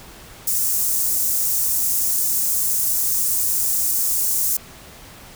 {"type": "high-pass noise", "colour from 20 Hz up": "white", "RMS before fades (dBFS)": -20, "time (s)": [0.47, 4.57], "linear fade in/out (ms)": 5, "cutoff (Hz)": 6500, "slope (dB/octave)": 24, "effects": ["pink hiss -42 dBFS RMS until 5.35 s"]}